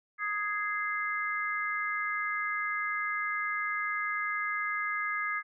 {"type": "chord", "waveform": "sine", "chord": "Ab major", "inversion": "second", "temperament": "just", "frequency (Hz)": [1245.9, 1661.2, 2077], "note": ["Eb6", "Ab6", "C7"], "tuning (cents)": [2, 0, -13], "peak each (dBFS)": -34, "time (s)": [0.18, 5.43], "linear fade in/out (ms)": 50, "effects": []}